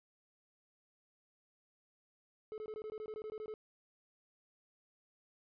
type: tone bursts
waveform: triangle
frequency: 431.4 Hz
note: A4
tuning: 34 cents flat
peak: -39 dBFS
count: 13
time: 2.52-3.539 s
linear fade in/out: 0 ms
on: 59 ms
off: 21 ms
effects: resampled to 11025 Hz